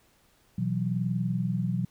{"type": "chord", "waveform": "sine", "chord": "B suspended fourth", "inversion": "none", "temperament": "just", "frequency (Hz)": [123.47, 164.63, 185.21], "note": ["B2", "E3", "F#3"], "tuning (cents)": [0, -2, 2], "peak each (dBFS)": [-30, -31, -29], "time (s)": [0.58, 1.85], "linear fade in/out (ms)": 5, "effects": ["pink hiss -64 dBFS RMS until 1.9 s"]}